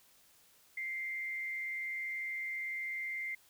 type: tone with frequency modulation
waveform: sine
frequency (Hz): 2093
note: C7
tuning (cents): 0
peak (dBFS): -36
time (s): 0.77-3.35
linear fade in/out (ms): 5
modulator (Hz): 128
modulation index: 0.36
effects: white hiss -65 dBFS RMS until 3.49 s